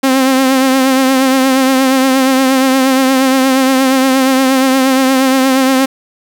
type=tone with vibrato; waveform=sawtooth; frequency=263.9 Hz; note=C4; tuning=15 cents sharp; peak=-4 dBFS; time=0.03-5.86 s; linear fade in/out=10 ms; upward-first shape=triangle; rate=8.5 Hz; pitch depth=48 cents each way; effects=7-bit